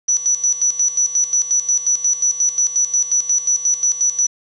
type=tone with tremolo; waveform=sine; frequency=5920 Hz; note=F#8; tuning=in tune; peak=-12 dBFS; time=0.08-4.27 s; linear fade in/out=10 ms; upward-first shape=square; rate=5.6 Hz; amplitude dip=75%; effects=resampled to 16000 Hz + 7-bit